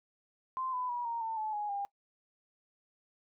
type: tone with pitch steps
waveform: sine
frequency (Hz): 1040 / 1002.3 / 965.9 / 930.8 / 897 / 864.5 / 833.1 / 802.9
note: C6 / B5 / B5 / A#5 / A5 / A5 / G#5 / G5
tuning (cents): -11 / +25 / -39 / -3 / +33 / -31 / +5 / +41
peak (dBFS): -33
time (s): 0.57-1.85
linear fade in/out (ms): 0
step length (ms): 160
effects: noise-tail reverb RT60 0.1 s tail -22 dB re dry